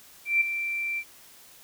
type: tone with ADSR envelope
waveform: sine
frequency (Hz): 2349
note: D7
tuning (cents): 0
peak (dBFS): -17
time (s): 0.25-1.04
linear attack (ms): 160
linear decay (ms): 9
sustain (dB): -10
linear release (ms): 59
effects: white hiss -52 dBFS RMS until 1.63 s